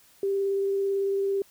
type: tone with vibrato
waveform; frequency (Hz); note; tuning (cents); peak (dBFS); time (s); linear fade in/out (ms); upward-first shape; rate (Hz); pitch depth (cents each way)
sine; 394; G4; +9; -23; 0.23-1.42; 2; sine; 18; 10
effects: white hiss -58 dBFS RMS until 1.5 s